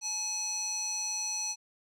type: tone with band-pass filter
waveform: square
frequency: 849 Hz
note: G#5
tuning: 38 cents sharp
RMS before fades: -34 dBFS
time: 0.01-1.56 s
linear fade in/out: 50 ms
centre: 5600 Hz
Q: 6.4
effects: none